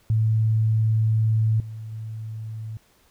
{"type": "tone with level steps", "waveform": "sine", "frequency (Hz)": 110.3, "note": "A2", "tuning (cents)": 5, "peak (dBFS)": [-17, -32, -30], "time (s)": [0.1, 2.77], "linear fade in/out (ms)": 0, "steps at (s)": [1.6, 1.92], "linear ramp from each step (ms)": 2, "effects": ["pink hiss -60 dBFS RMS until 3.1 s"]}